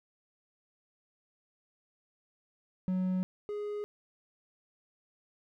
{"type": "tone pair in turn", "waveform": "triangle", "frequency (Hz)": [185, 415.3], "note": ["F#3", "G#4"], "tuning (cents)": [0, 0], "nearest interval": "octave + major second", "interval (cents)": 1400, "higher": "second", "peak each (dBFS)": [-26, -32], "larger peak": "first", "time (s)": [[2.88, 3.23], [3.49, 3.84]], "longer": "neither", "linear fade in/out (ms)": 0, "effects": []}